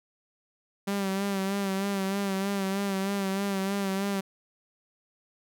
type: tone with vibrato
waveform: sawtooth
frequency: 196 Hz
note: G3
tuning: in tune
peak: -23 dBFS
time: 0.87-4.21 s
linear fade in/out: 10 ms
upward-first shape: sine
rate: 3.2 Hz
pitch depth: 42 cents each way
effects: none